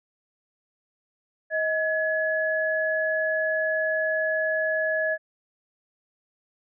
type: tone pair together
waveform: sine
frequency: 632 / 1695.1 Hz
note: D#5 / G#6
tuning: +27 / +35 cents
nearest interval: octave + perfect fourth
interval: 1708 cents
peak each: -25 dBFS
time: 1.5-5.18 s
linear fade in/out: 50 ms
effects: none